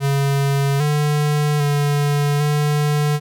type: tone with pitch steps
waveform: square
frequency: 139.2 / 148.5 / 144.9 / 148.1 Hz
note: C#3 / D3 / D3 / D3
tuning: +8 / +20 / -23 / +15 cents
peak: -16 dBFS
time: 0-3.2 s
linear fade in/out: 50 ms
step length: 800 ms
effects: none